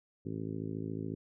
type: harmonic tone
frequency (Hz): 54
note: A1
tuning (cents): -32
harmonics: 2 / 3 / 4 / 5 / 6 / 7 / 8 / 9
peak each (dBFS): -42 / -41 / -45 / -41 / -47 / -44 / -49 / -56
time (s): 0.25-1.15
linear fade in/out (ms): 10
effects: none